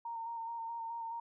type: tone with vibrato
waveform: sine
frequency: 921 Hz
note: A#5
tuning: 21 cents flat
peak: -38 dBFS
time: 0.05-1.2 s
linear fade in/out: 5 ms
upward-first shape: square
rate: 4.7 Hz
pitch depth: 19 cents each way
effects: none